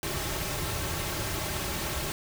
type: noise with comb filter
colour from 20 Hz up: pink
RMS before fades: -32 dBFS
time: 0.03-2.12 s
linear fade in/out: 0 ms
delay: 4.1 ms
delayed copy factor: -0.55
effects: none